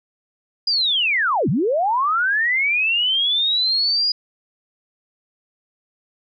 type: linear two-way sweep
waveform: sine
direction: down then up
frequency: 4929 to 117 to 4929 Hz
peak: -16 dBFS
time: 0.67-4.12 s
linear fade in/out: 5 ms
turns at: 1.49 s
effects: none